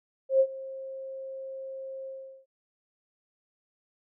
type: tone with ADSR envelope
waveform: sine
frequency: 533 Hz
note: C5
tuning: 32 cents sharp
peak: -16 dBFS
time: 0.29-2.46 s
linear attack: 110 ms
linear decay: 64 ms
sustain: -20 dB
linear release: 390 ms
effects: none